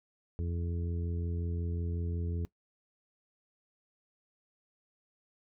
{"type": "harmonic tone", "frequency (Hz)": 85.5, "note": "F2", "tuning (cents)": -36, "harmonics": [1, 2, 3, 4, 5], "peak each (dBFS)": [-32, -41, -47, -48, -46], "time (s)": [0.39, 2.45], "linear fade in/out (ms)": 0, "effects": ["noise-tail reverb RT60 0.1 s tail -20 dB re dry"]}